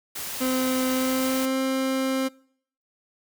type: noise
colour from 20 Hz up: white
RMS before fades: -33 dBFS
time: 0.15-1.46 s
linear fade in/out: 10 ms
type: tone with pitch glide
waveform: 30% pulse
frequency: 258.1 to 264.3 Hz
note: C4 to C4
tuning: -23 to +18 cents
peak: -20 dBFS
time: 0.4-2.29 s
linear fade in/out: 20 ms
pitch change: +41 cents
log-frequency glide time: 0.9-1.58 s
effects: noise-tail reverb RT60 0.6 s tail -24 dB re dry